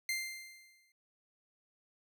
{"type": "tone with exponential decay", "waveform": "sawtooth", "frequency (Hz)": 2093, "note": "C7", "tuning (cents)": 0, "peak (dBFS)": -28, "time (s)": [0.09, 0.92], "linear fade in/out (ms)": 2, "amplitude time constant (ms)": 180, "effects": []}